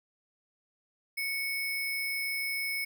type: tone with sample-and-hold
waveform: sine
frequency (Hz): 2217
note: C#7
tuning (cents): 0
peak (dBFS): -30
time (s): 1.17-2.85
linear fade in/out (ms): 10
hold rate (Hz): 7350
effects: none